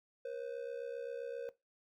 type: ring-modulated tone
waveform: triangle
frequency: 509 Hz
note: C5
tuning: 48 cents flat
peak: -34 dBFS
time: 0.25-1.49 s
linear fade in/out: 0 ms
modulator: 33.8 Hz
effects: noise-tail reverb RT60 0.2 s tail -18 dB re dry